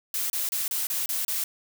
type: noise bursts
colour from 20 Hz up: blue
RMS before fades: -28 dBFS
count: 7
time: 0.14-1.44 s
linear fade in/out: 2 ms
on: 160 ms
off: 30 ms
effects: none